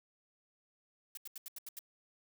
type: noise bursts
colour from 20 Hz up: blue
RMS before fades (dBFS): -45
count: 7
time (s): 1.15-1.791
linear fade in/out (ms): 2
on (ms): 23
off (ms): 80
effects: none